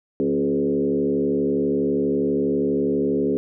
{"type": "tone with frequency modulation", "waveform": "sine", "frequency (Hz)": 339.3, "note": "F4", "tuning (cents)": -50, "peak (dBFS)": -18, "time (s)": [0.2, 3.37], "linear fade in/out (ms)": 0, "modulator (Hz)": 72.3, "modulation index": 1.8, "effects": []}